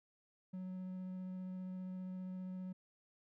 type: tone with vibrato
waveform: triangle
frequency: 185 Hz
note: F#3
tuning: in tune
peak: -40 dBFS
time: 0.53-2.73 s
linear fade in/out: 10 ms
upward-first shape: sine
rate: 15 Hz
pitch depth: 8 cents each way
effects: none